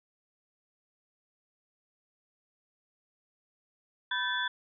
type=tone cluster; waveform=sine; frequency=989 / 1538 / 1744 / 3446 Hz; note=B5 / G6 / A6 / A7; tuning=+2 / -33 / -16 / -37 cents; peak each=-36 / -33 / -35 / -34 dBFS; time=4.11-4.48 s; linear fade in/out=5 ms; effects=none